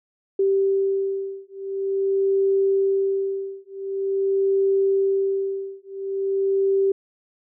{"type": "beating tone pair", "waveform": "sine", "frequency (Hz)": [390, 390.46], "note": ["G4", "G4"], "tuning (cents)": [-9, -7], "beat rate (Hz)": 0.46, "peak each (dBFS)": -22, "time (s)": [0.39, 6.92], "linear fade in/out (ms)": 5, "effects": []}